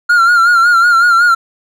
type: tone with vibrato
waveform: triangle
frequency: 1396.9 Hz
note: F6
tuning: in tune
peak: -4 dBFS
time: 0.09-1.35 s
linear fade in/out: 10 ms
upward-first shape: sine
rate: 5.4 Hz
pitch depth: 61 cents each way
effects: none